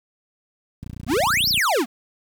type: click train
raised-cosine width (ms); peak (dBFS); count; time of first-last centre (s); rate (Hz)
5; -20; 23; 0.83-1.576; 29.5
type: exponential two-way sweep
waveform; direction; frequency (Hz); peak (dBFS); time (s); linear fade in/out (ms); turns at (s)
square; up then down; 208.9 to 5660 to 208.9; -18; 1.07-1.86; 50; 1.49
effects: high-pass 60 Hz 12 dB/octave + 8-bit